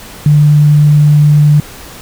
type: tone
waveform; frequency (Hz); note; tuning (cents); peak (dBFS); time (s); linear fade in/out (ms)
sine; 148.4; D3; +18; -3; 0.26-1.6; 2
effects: pink hiss -31 dBFS RMS until 2.01 s